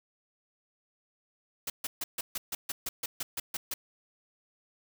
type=noise bursts; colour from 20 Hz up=white; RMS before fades=-34 dBFS; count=13; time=1.67-3.74 s; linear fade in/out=5 ms; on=30 ms; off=140 ms; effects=none